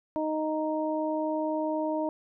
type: harmonic tone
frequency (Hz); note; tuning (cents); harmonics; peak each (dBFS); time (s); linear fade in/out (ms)
310.7; D#4; -2; 1 / 2 / 3; -30 / -30 / -34; 0.16-2.09; 0
effects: none